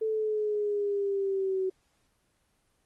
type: exponential sweep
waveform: sine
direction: down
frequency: 441.4 to 375 Hz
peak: -26 dBFS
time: 0.01-1.7 s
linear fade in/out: 10 ms
effects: pink hiss -71 dBFS RMS until 2.85 s + Opus 24 kbps